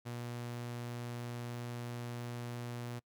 sawtooth tone, 120.2 Hz, B2, 46 cents flat, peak -36 dBFS, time 0.05-3 s, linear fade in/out 20 ms, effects noise-tail reverb RT60 0.1 s tail -25 dB re dry

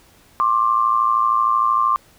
sine tone pair together, 1061.7 / 1174.7 Hz, C6 / D6, +25 / 0 cents, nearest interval major second, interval 175 cents, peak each -17 dBFS, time 0.4-1.96 s, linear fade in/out 0 ms, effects pink hiss -52 dBFS RMS until 2.18 s

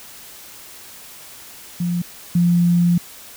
sine tone pair in turn, 174.61 / 173.76 Hz, F3 / F3, 0 / -8 cents, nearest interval unison, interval 8 cents, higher first, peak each -18 / -12 dBFS, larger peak second, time 1.8-2.02 / 2.35-2.98 s, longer second, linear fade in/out 5 ms, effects white hiss -40 dBFS RMS until 3.36 s

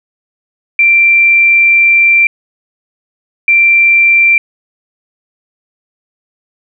sine tone pair in turn, 2357 / 2357 Hz, D7 / D7, +6 / +6 cents, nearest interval unison, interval 0 cents, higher neither, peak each -4 dBFS, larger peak neither, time 0.79-2.27 / 3.48-4.38 s, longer first, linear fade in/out 2 ms, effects none

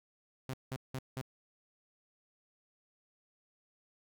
sawtooth tone bursts, 130.81 Hz, C3, in tune, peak -33 dBFS, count 4, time 0.49-1.214 s, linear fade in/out 0 ms, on 46 ms, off 180 ms, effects none

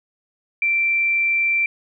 sine tone, 2349 Hz, D7, in tune, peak -16 dBFS, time 0.62-1.66 s, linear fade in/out 2 ms, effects none

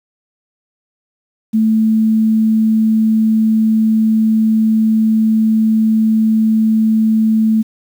sine tone, 220 Hz, A3, in tune, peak -9 dBFS, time 1.53-7.63 s, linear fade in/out 20 ms, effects 7-bit

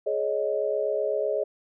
sine chord, Ab suspended fourth, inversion none, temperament equal with one note detuned, 420.9 / 554.4 / 622.3 Hz, Ab4 / Db5 / Eb5, +23 / 0 / 0 cents, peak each -28 dBFS, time 0.06-1.44 s, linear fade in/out 10 ms, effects none

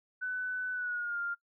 sine tone with pitch glide, 1500 to 1399.5 Hz, F#6 to F6, +23 to +3 cents, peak -32 dBFS, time 0.21-1.35 s, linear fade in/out 20 ms, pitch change -120 cents, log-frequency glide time 0.73-1.2 s, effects noise-tail reverb RT60 0.1 s tail -21 dB re dry

